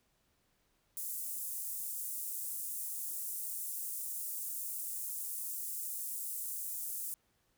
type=high-pass noise; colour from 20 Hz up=pink; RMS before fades=-40 dBFS; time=0.97-7.14 s; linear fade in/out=0 ms; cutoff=8800 Hz; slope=24 dB/octave; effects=pink hiss -75 dBFS RMS until 7.57 s